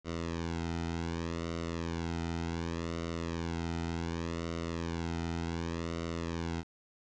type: tone with flanger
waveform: sawtooth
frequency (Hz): 83.7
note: E2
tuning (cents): +27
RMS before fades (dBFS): -36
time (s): 0.04-6.64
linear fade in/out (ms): 50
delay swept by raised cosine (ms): 1.2 to 1.8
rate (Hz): 0.67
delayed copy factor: -0.9
effects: resampled to 16000 Hz + 10-bit